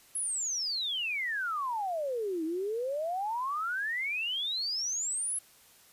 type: exponential two-way sweep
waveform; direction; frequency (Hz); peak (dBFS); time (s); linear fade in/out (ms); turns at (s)
sine; down then up; 11000 to 311.1 to 11000; -30; 0.15-5.39; 5; 2.44
effects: white hiss -59 dBFS RMS until 5.92 s + resampled to 32000 Hz